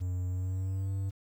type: tone with pitch glide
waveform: triangle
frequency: 90.7 to 97.21 Hz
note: F#2 to G2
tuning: -34 to -14 cents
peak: -28 dBFS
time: 0-1.11 s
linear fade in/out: 20 ms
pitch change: +120 cents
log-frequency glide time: 0.27-0.91 s
effects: 10-bit